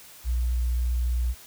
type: tone with vibrato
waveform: sine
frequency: 60.5 Hz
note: B1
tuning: 35 cents flat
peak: -22 dBFS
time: 0.24-1.35 s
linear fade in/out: 50 ms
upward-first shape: square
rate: 15 Hz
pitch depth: 10 cents each way
effects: white hiss -48 dBFS RMS until 1.46 s